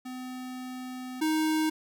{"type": "tone pair in turn", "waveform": "square", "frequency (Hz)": [254.3, 312.9], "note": ["C4", "D#4"], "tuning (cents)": [-49, 10], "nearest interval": "major third", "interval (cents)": 359, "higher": "second", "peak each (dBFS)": [-37, -25], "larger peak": "second", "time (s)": [[0.05, 1.21], [1.21, 1.7]], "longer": "first", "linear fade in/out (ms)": 10, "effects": ["11-bit"]}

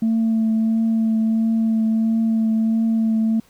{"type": "tone with vibrato", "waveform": "sine", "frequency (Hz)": 223.4, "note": "A3", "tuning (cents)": 27, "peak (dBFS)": -14, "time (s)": [0.02, 3.4], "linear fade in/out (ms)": 5, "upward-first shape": "triangle", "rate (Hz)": 1.5, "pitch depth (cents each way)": 18, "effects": ["tanh soft clip ceiling -13 dBFS", "pink hiss -55 dBFS RMS until 3.49 s"]}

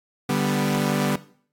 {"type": "chord", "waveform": "sawtooth", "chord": "G major", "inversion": "second", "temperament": "equal", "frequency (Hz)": [146.83, 196, 246.9], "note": ["D3", "G3", "B3"], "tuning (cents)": [0, 0, 0], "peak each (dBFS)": -21, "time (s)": [0.29, 1.16], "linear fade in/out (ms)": 5, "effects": ["noise-tail reverb RT60 0.5 s tail -17 dB re dry", "AAC 64 kbps"]}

